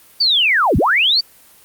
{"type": "linear two-way sweep", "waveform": "sine", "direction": "down then up", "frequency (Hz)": [4699, 43.38, 4699], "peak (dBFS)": -11, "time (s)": [0.2, 1.21], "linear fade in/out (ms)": 10, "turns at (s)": 0.77, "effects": ["white hiss -47 dBFS RMS until 1.64 s", "Opus 32 kbps"]}